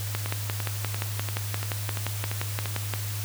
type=two click trains; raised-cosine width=0.3 ms; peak=-15 / -12 dBFS; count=8 / 17; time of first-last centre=0.26-2.657 / 0.15-2.937 s; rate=2.92 / 5.74 Hz; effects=added 103 Hz sine -30 dBFS peak until 3.24 s + white hiss -37 dBFS RMS until 3.24 s